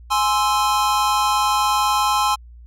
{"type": "chord", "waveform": "square", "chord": "Ab augmented", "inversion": "none", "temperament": "equal with one note detuned", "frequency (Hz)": [835.4, 1046.5, 1318.5], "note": ["Ab5", "C6", "E6"], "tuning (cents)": [10, 0, 0], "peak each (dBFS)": [-21, -20, -24], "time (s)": [0.1, 2.36], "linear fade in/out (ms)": 20, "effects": ["added 59 Hz sine -39 dBFS peak until 2.66 s", "low-pass 12000 Hz 12 dB/octave"]}